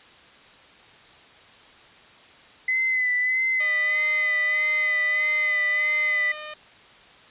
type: tone with vibrato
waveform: sine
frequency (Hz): 2023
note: B6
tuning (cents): +41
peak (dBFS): -20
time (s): 2.68-6.32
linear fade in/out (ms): 5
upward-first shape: sine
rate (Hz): 1.6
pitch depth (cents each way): 35
type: tone with pitch glide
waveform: 10% pulse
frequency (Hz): 613 to 608.1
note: D#5 to D#5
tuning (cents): -26 to -40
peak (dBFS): -26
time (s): 3.6-6.54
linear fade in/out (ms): 5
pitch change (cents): -14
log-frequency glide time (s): 5.17-5.58
effects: white hiss -50 dBFS RMS until 7.3 s + resampled to 8000 Hz